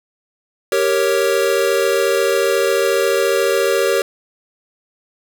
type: chord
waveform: square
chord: G diminished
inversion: none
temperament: equal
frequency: 392 / 466.2 / 554.4 Hz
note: G4 / Bb4 / Db5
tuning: 0 / 0 / 0 cents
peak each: -19 dBFS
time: 0.72-4.02 s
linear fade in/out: 2 ms
effects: none